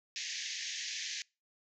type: band-pass noise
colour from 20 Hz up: white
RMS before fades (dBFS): -40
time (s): 0.16-1.22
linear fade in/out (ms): 0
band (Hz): 1700 to 6800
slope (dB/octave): 96
effects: noise-tail reverb RT60 0.3 s tail -26 dB re dry